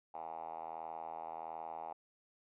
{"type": "tone with band-pass filter", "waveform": "5% pulse", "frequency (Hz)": 81.4, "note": "E2", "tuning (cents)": -21, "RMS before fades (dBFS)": -45, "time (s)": [0.14, 1.93], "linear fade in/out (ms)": 5, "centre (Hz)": 800, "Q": 6.3, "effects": ["resampled to 8000 Hz"]}